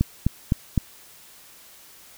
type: click train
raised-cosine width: 5 ms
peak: -6 dBFS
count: 4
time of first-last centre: 0.01-0.777 s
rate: 3.91 Hz
effects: white hiss -49 dBFS RMS until 2.17 s